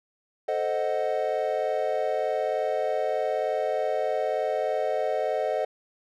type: chord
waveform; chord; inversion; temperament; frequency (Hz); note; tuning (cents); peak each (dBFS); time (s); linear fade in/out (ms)
triangle; A diminished seventh; none; equal; 440 / 523.3 / 622.3 / 740; A4 / C5 / Eb5 / Gb5; 0 / 0 / 0 / 0; -29 / -28 / -26 / -29; 0.48-5.65; 5
effects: none